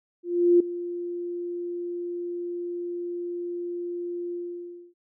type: tone with ADSR envelope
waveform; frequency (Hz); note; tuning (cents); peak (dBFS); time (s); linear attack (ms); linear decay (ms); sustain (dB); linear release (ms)
sine; 349.2; F4; 0; -13; 0.23-4.94; 370; 5; -16; 610
effects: none